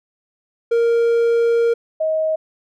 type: tone pair in turn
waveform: triangle / sine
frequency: 466 / 631.3 Hz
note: A#4 / D#5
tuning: -1 / +25 cents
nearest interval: perfect fourth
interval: 526 cents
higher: second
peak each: -11 / -16 dBFS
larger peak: first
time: 0.71-1.74 / 2-2.36 s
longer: first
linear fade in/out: 10 ms
effects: none

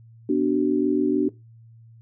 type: chord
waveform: sine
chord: B minor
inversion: none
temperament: equal with one note detuned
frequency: 246.9 / 293.7 / 376.7 Hz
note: B3 / D4 / F#4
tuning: 0 / 0 / +31 cents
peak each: -25 / -20 / -23 dBFS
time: 0.29-1.29 s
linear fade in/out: 5 ms
effects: noise-tail reverb RT60 0.2 s tail -18 dB re dry + added 114 Hz sine -46 dBFS peak until 2.01 s

